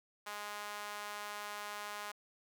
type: tone with high-pass filter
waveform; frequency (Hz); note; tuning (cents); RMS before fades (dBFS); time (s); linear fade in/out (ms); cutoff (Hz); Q
sawtooth; 207.2; G#3; -4; -44; 0.26-2.12; 10; 990; 1.4
effects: none